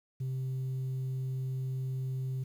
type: tone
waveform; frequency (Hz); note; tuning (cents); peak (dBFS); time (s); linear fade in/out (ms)
sine; 130.81; C3; 0; -29; 0.2-2.44; 10
effects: tanh soft clip ceiling -31 dBFS + 10-bit